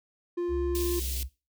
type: tone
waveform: triangle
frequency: 349.7 Hz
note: F4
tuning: 2 cents sharp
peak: -25 dBFS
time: 0.37-1 s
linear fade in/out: 10 ms
type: tone with pitch glide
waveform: sine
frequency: 68.3 to 63.73 Hz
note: C#2 to C2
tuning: -25 to -45 cents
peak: -31 dBFS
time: 0.48-1.29 s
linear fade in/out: 50 ms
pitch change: -120 cents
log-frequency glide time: 0.62-1.16 s
type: band-stop noise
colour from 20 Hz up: white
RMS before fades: -36 dBFS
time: 0.75-1.23 s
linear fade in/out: 0 ms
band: 430 to 2600 Hz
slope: 24 dB/octave
effects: noise-tail reverb RT60 0.3 s tail -21 dB re dry